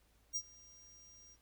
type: tone with ADSR envelope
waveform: square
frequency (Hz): 5700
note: F8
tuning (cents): +34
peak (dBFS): -34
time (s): 0.33-1.37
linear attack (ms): 30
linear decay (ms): 58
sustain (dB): -24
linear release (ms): 44
effects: added 56 Hz sine -70 dBFS peak until 1.41 s + pink hiss -73 dBFS RMS until 1.41 s